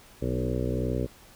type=harmonic tone with a mistuned harmonic; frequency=62.3 Hz; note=B1; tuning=16 cents sharp; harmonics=1 / 2 / 3 / 4 / 5 / 6 / 7 / 8 / 9; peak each=-32 / -31 / -37 / -34 / -36 / -36 / -35 / -37 / -38 dBFS; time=0.21-1.07 s; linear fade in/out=20 ms; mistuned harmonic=4; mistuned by=-18 cents; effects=pink hiss -53 dBFS RMS until 1.35 s